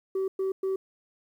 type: tone bursts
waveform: sine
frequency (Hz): 382.9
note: G4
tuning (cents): -41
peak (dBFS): -23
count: 3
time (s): 0.15-0.76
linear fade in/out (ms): 5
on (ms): 130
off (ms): 110
effects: tanh soft clip ceiling -24 dBFS + 10-bit